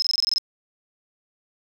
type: tone bursts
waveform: sine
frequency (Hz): 5150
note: E8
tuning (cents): -41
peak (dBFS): -18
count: 9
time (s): 0-0.382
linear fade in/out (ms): 0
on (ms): 22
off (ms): 23
effects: 9-bit